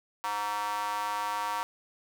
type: tone with high-pass filter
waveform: square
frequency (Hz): 103.7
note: G#2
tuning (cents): -2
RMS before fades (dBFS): -32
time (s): 0.24-1.63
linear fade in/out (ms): 0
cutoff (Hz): 980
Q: 5.2
effects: none